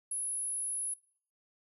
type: tone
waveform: sine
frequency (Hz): 10548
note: E9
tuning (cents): 0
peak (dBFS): -31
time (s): 0.11-0.94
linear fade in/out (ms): 5
effects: noise-tail reverb RT60 0.5 s tail -23 dB re dry + tanh soft clip ceiling -29 dBFS